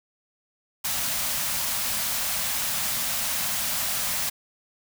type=band-stop noise; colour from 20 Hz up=white; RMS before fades=-27 dBFS; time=0.84-4.3 s; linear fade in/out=10 ms; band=270 to 540 Hz; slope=48 dB/octave; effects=none